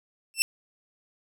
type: tone with exponential growth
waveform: 15% pulse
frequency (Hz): 2682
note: E7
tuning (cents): +29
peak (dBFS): -7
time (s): 0.34-0.42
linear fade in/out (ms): 0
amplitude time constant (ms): 16
effects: none